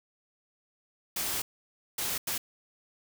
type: noise bursts at uneven times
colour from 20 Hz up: white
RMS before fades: -32 dBFS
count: 3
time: 1.16-1.42 / 1.98-2.18 / 2.27-2.38 s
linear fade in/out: 5 ms
effects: none